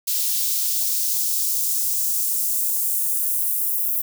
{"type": "noise with high-pass filter sweep", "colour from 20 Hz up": "blue", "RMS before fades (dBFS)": -22, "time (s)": [0.07, 4.02], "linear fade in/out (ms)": 10, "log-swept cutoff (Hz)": [3700, 12000], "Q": 1.1, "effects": []}